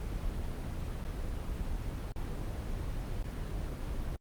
brown noise with dropouts, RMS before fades -36 dBFS, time 0-4.16 s, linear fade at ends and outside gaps 1 ms, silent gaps 1.041-1.049 / 2.121-2.16 / 3.228-3.241 s, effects Opus 24 kbps

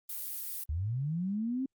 violet noise, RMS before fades -38 dBFS, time 0.09-0.64 s, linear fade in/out 5 ms
sine linear sweep, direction up, 69.1 to 271.2 Hz, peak -30 dBFS, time 0.69-1.66 s, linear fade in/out 5 ms
effects Opus 32 kbps

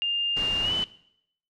sine tone with pitch glide, 2808 to 3010 Hz, F7 to F#7, +9 to +29 cents, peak -23 dBFS, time 0.02-0.84 s, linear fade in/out 0 ms, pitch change +120 cents, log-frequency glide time 0.62-0.73 s
pink noise, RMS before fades -35 dBFS, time 0.36-0.84 s, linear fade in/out 10 ms
effects noise-tail reverb RT60 0.7 s tail -18 dB re dry + low-pass 5000 Hz 12 dB/octave

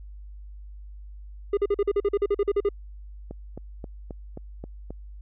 triangle tone bursts, 405 Hz, G#4, 43 cents flat, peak -17 dBFS, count 14, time 1.53-2.69 s, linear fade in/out 5 ms, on 42 ms, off 44 ms
click train, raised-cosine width 2 ms, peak -23 dBFS, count 7, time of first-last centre 3.31-4.906 s, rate 3.76 Hz
effects added 50 Hz sine -39 dBFS peak until 5.21 s + resampled to 8000 Hz

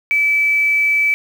sine tone with quantisation, 2306 Hz, D7, 32 cents flat, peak -12 dBFS, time 0.11-1.14 s, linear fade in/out 0 ms, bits 6, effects none

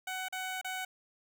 15% pulse tone with dropouts, 748 Hz, F#5, 19 cents sharp, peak -29 dBFS, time 0.07-0.85 s, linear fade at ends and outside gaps 5 ms, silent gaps 0.285-0.325 / 0.614-0.645 s, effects none

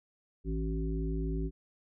harmonic tone with a mistuned harmonic, 53.9 Hz, A1, 35 cents flat, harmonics 1 / 3 / 5 / 7, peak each -32 / -37 / -39 / -40 dBFS, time 0.44-1.51 s, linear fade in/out 50 ms, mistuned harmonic 5, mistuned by +27 cents, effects none

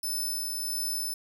10% pulse tone with tremolo, 5274 Hz, E8, in tune, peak -23 dBFS, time 0.03-1.14 s, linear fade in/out 5 ms, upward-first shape sine, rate 1.5 Hz, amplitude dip 25%, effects none

